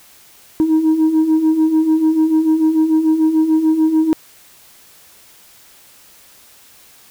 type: beating tone pair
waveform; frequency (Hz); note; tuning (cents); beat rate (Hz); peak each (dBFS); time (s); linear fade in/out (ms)
sine; 311.1 / 317.9; D#4 / D#4; 0 / +37; 6.8; -16 / -10; 0.6-4.13; 0
effects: tanh soft clip ceiling -8 dBFS + white hiss -46 dBFS RMS until 7.1 s